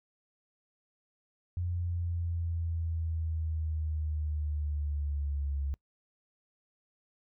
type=linear sweep; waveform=sine; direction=down; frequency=88.3 to 69.3 Hz; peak=-30 dBFS; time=1.57-5.74 s; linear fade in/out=0 ms; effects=noise-tail reverb RT60 0.1 s tail -24 dB re dry